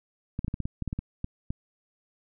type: clicks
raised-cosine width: 5 ms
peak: -18 dBFS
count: 12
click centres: 0.391 / 0.446 / 0.481 / 0.541 / 0.603 / 0.655 / 0.823 / 0.877 / 0.929 / 0.99 / 1.244 / 1.505 s
effects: none